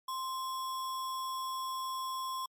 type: tone with sample-and-hold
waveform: sine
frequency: 1046.5 Hz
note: C6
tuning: in tune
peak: -34 dBFS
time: 0.08-2.46 s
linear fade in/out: 5 ms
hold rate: 4410 Hz
effects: MP3 64 kbps